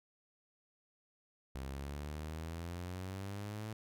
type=exponential sweep; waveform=sawtooth; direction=up; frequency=65.41 to 110 Hz; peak=-37 dBFS; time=1.55-3.73 s; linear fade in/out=0 ms; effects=none